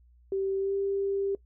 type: tone with pitch glide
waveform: sine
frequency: 388 to 394.8 Hz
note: G4 to G4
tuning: -18 to +12 cents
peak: -26 dBFS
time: 0.32-1.35 s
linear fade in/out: 2 ms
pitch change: +30 cents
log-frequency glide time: 0.58-0.74 s
effects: noise-tail reverb RT60 0.1 s tail -20 dB re dry + added 60 Hz sine -56 dBFS peak until 1.45 s